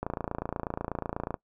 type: click train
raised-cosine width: 1 ms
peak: -17 dBFS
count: 38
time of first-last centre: 0.03-1.342 s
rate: 28.2 Hz
effects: noise-tail reverb RT60 0.1 s tail -21 dB re dry